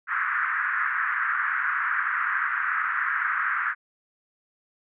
white band-pass noise, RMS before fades -26 dBFS, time 0.07-3.75 s, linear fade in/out 50 ms, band 1200 to 1800 Hz, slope 48 dB/octave, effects none

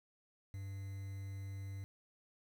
triangle tone with quantisation, 98 Hz, G2, in tune, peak -40 dBFS, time 0.54-1.84 s, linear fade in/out 0 ms, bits 10, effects none

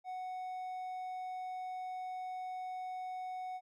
triangle tone with hard clipping, 740 Hz, F#5, in tune, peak -40 dBFS, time 0.04-3.61 s, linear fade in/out 50 ms, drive 6 dB, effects none

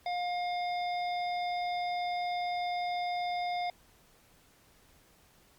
harmonic tone with a mistuned harmonic, 710 Hz, F5, 28 cents sharp, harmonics 1 / 3 / 5 / 7, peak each -31 / -41 / -45 / -48 dBFS, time 0.06-3.7 s, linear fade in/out 2 ms, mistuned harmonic 5, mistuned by +25 cents, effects pink hiss -63 dBFS RMS until 5.58 s + Opus 48 kbps

